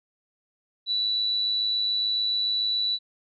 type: tone with amplitude modulation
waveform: sine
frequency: 3951 Hz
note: B7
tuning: in tune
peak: -21 dBFS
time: 0.86-2.99 s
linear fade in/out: 50 ms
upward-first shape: sine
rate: 107 Hz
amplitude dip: 35%
effects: none